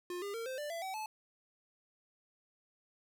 square tone with pitch steps, 355.3 / 403.4 / 458.1 / 520.2 / 590.7 / 670.7 / 761.6 / 864.8 Hz, F4 / G4 / A#4 / C5 / D5 / E5 / F#5 / A5, +30 / +50 / -30 / -10 / +10 / +30 / +50 / -30 cents, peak -39 dBFS, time 0.1-1.06 s, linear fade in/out 2 ms, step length 120 ms, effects none

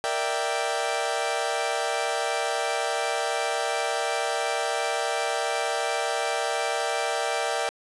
sawtooth chord, E half-diminished seventh, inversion second, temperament equal, 466.2 / 587.3 / 659.3 / 784 Hz, Bb4 / D5 / E5 / G5, 0 / 0 / 0 / 0 cents, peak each -28 / -27 / -27 / -25 dBFS, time 0.04-7.69 s, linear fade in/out 0 ms, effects resampled to 24000 Hz + 9-bit

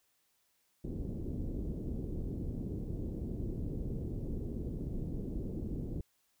pink low-pass noise, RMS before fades -38 dBFS, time 0.84-6.01 s, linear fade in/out 5 ms, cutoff 380 Hz, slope 24 dB/octave, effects white hiss -75 dBFS RMS until 6.4 s

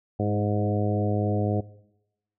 harmonic tone with a mistuned harmonic, 103.83 Hz, G#2, in tune, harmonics 1 / 2 / 3 / 4 / 5 / 6 / 7, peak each -26 / -29 / -31 / -32 / -33 / -34 / -34 dBFS, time 0.19-1.61 s, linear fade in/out 10 ms, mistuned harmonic 3, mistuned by +17 cents, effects noise-tail reverb RT60 0.9 s tail -20 dB re dry

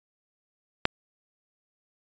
click, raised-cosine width 0.3 ms, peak -4 dBFS, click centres 0.854 s, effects resampled to 16000 Hz

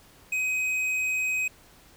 sine tone with tanh clipping, 2521 Hz, D#7, 22 cents sharp, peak -26 dBFS, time 0.32-1.48 s, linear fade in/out 5 ms, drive 9 dB, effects pink hiss -55 dBFS RMS until 1.96 s

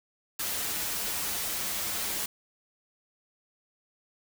white noise with comb filter, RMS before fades -32 dBFS, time 0.39-2.26 s, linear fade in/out 5 ms, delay 7.8 ms, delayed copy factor -0.55, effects none

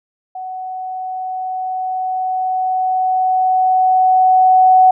sine tone with level ramp, 746 Hz, F#5, 14 cents sharp, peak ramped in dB -24 to -5 dBFS, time 0.35-4.91 s, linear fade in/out 5 ms, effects none

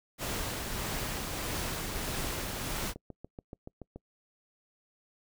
pink noise with tremolo, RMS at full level -34 dBFS, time 0.18-2.94 s, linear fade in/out 50 ms, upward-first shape triangle, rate 1.6 Hz, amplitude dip 30%
click train, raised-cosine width 2 ms, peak -29 dBFS, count 15, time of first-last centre 1.96-3.96 s, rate 7 Hz
effects noise-tail reverb RT60 0.1 s tail -26 dB re dry

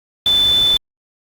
sine tone in noise, 3513 Hz, A7, 3 cents flat, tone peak -11 dBFS, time 0.26-0.77 s, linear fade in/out 2 ms, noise pink, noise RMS -29 dBFS, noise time 0.26-0.77 s, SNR +15 dB, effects Opus 48 kbps

